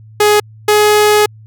sawtooth tone pair in turn, 418.4 / 420.4 Hz, G#4 / G#4, +13 / +21 cents, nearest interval unison, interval 8 cents, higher second, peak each -3 dBFS, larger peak neither, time 0.2-0.4 / 0.68-1.26 s, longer second, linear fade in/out 5 ms, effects added 109 Hz sine -35 dBFS peak until 1.46 s

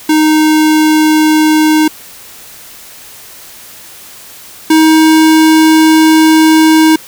square tone pair in turn, 310 / 316.3 Hz, D#4 / D#4, -6 / +29 cents, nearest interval unison, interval 35 cents, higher second, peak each -6 / -4 dBFS, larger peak second, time 0.09-1.88 / 4.7-6.96 s, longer second, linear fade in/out 5 ms, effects white hiss -33 dBFS RMS until 7.07 s

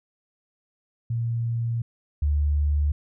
sine tone pair in turn, 116.54 / 73.42 Hz, A#2 / D2, 0 / 0 cents, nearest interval minor sixth, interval 800 cents, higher first, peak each -23 / -19 dBFS, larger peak second, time 1.1-1.82 / 2.22-2.92 s, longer first, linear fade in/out 5 ms, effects none

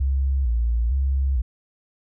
sine tone with vibrato, 62.5 Hz, B1, 21 cents sharp, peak -18 dBFS, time 0-1.42 s, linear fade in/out 10 ms, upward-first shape square, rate 1.1 Hz, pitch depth 130 cents each way, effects none

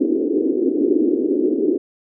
white band-pass noise, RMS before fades -18 dBFS, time 0-1.78 s, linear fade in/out 10 ms, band 270 to 400 Hz, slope 48 dB/octave, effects none

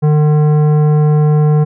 sine tone with tanh clipping, 150.8 Hz, D3, 46 cents sharp, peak -9 dBFS, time 0.02-1.65 s, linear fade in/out 20 ms, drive 13 dB, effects none

